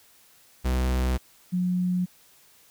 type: tone pair in turn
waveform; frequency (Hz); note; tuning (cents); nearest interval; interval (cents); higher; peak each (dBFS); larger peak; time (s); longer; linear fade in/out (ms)
45% pulse / sine; 63.5 / 180.54; B1 / F#3; +49 / -42; octave + tritone; 1809; second; -22; neither; 0.64-1.18 / 1.52-2.06; neither; 20
effects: white hiss -57 dBFS RMS until 2.7 s